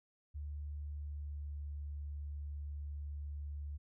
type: tone with pitch glide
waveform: sine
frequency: 73.4 to 72.77 Hz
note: D2 to D2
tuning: 0 to -15 cents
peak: -40 dBFS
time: 0.34-3.78 s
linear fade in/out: 20 ms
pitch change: -15 cents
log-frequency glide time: 0.95-1.54 s
effects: none